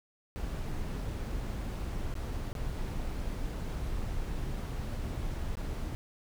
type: noise with dropouts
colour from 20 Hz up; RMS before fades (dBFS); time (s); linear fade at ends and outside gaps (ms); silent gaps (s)
brown; -35; 0.36-5.95; 0; 2.14-2.153 / 2.53-2.552 / 5.554-5.57
effects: none